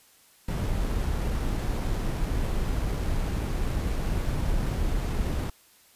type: noise with sample-and-hold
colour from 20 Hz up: brown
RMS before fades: -27 dBFS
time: 0.48-5.5 s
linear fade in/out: 5 ms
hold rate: 11025 Hz
effects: white hiss -58 dBFS RMS until 5.95 s + resampled to 32000 Hz